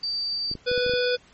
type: tone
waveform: sine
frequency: 4639 Hz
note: D8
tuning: 22 cents flat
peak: -25 dBFS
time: 0.03-0.54 s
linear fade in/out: 5 ms
type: clicks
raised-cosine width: 3 ms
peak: -23 dBFS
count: 7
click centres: 0.514 / 0.553 / 0.715 / 0.778 / 0.864 / 0.896 / 0.937 s
type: harmonic tone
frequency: 493.9 Hz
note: B4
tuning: in tune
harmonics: 1 / 3 / 5 / 7 / 9 / 10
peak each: -22 / -29 / -34 / -32 / -34 / -33 dBFS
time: 0.66-1.17 s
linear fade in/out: 20 ms
effects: pink hiss -55 dBFS RMS until 1.33 s + MP3 32 kbps